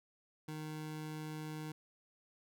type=tone; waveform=25% pulse; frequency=154.6 Hz; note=D#3; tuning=11 cents flat; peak=-38 dBFS; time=0.48-1.72 s; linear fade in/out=5 ms; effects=none